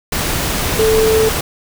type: tone in noise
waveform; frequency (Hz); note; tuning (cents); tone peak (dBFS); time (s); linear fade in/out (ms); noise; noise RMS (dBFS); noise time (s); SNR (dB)
sine; 440; A4; 0; -10; 0.79-1.29; 5; pink; -18; 0.12-1.41; +5
effects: none